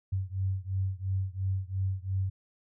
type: beating tone pair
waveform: sine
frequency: 94.2 / 97.1 Hz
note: F#2 / G2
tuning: +32 / -16 cents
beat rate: 2.9 Hz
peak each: -31 / -32 dBFS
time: 0.12-2.3 s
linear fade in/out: 10 ms
effects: none